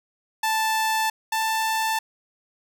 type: tone pair in turn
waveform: sawtooth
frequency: 880 / 885.1 Hz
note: A5 / A5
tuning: 0 / +10 cents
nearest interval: unison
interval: 10 cents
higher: second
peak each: -17 / -18 dBFS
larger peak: first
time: 0.43-1.1 / 1.32-1.99 s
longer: neither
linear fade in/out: 5 ms
effects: none